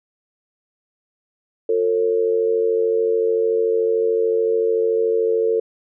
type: tone with amplitude modulation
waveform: sine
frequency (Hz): 451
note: A4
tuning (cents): +43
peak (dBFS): -12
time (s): 1.69-5.6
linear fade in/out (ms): 5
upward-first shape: sine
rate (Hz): 93.6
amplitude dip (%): 75
effects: none